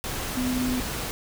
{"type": "tone in noise", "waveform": "sine", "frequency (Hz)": 252.4, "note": "B3", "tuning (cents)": 38, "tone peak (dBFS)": -24, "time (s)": [0.37, 0.8], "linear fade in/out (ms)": 0, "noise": "pink", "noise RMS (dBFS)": -31, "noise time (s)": [0.04, 1.11], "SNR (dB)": 4, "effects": []}